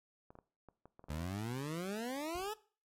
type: clicks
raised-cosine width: 1 ms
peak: -40 dBFS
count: 10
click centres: 0.305 / 0.354 / 0.388 / 0.687 / 0.856 / 0.994 / 1.041 / 1.085 / 1.139 / 1.214 s
type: exponential sweep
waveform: 20% pulse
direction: up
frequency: 72 to 441.1 Hz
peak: -33 dBFS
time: 1.09-2.54 s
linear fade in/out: 10 ms
type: noise with exponential decay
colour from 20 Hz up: brown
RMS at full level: -47 dBFS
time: 2.35-2.58 s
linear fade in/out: 0 ms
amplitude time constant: 50 ms
effects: noise-tail reverb RT60 0.4 s tail -19 dB re dry + MP3 64 kbps